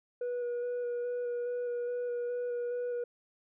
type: tone with vibrato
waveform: sine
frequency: 485.3 Hz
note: B4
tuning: 30 cents flat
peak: -29 dBFS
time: 0.21-3.04 s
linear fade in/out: 5 ms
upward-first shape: square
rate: 2.4 Hz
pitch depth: 12 cents each way
effects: tanh soft clip ceiling -31 dBFS